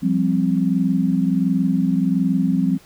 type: chord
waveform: sine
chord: F suspended second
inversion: none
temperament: equal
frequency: 174.61 / 196 / 261.6 Hz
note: F3 / G3 / C4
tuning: 0 / 0 / 0 cents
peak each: -20 dBFS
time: 0.02-2.78 s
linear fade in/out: 20 ms
effects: pink hiss -50 dBFS RMS until 2.85 s